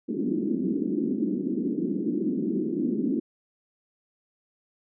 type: band-pass noise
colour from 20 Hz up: white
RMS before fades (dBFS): -27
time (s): 0.08-3.2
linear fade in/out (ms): 10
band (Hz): 190 to 350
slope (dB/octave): 48
effects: none